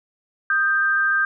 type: tone pair together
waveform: sine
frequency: 1244.5 / 1578.4 Hz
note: D#6 / G6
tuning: 0 / +11 cents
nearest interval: major third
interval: 411 cents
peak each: -24 / -17 dBFS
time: 0.5-1.25 s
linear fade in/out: 2 ms
effects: none